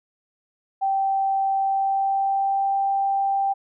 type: tone with pitch glide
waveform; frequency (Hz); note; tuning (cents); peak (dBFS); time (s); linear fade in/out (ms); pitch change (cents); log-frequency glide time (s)
sine; 779 to 786.7; G5 to G5; -11 to +6; -19; 0.81-3.54; 20; +17; 1.57-2.78
effects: none